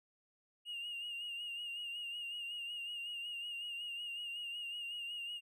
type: tone with vibrato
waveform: triangle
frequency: 2833 Hz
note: F7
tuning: 24 cents sharp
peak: -38 dBFS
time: 0.65-5.41 s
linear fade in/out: 50 ms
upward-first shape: sine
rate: 5.4 Hz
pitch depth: 42 cents each way
effects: tanh soft clip ceiling -36 dBFS